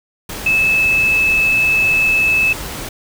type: tone in noise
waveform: sine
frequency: 2608 Hz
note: E7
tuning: 19 cents flat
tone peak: -11 dBFS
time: 0.46-2.53 s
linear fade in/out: 5 ms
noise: pink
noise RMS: -27 dBFS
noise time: 0.29-2.89 s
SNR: +13 dB
effects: none